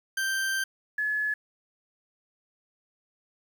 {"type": "tone pair in turn", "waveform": ["40% pulse", "sine"], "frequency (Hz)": [1568, 1706.7], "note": ["G6", "G#6"], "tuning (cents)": [0, 47], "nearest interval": "minor second", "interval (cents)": 147, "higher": "second", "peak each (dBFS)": -25, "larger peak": "neither", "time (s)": [[0.17, 0.64], [0.98, 1.34]], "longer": "first", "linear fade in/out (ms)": 5, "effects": ["9-bit"]}